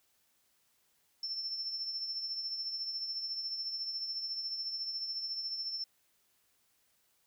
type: tone with tremolo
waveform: sine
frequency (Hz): 5360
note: E8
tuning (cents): +28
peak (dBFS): -33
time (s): 1.23-5.84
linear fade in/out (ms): 2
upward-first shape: triangle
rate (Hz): 14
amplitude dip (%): 55
effects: white hiss -73 dBFS RMS until 7.26 s